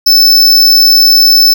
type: tone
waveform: square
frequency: 5270 Hz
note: E8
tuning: 1 cent flat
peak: -3 dBFS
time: 0.06-1.54 s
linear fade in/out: 10 ms
effects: none